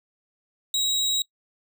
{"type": "tone", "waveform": "30% pulse", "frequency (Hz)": 3828, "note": "A#7", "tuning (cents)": 45, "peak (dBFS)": -19, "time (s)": [0.74, 1.22], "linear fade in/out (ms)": 2, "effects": ["noise-tail reverb RT60 0.1 s tail -23 dB re dry"]}